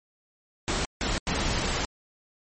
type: noise bursts at uneven times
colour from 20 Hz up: pink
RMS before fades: -27 dBFS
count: 3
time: 0.68-0.85 / 1.01-1.18 / 1.27-1.85 s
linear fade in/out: 0 ms
effects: MP3 32 kbps